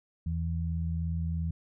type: tone pair together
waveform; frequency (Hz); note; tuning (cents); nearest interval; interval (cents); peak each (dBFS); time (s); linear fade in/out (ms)
sine; 82.1 / 165.06; E2 / E3; -6 / +3; octave; 1209; -30 / -33; 0.26-1.51; 5
effects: none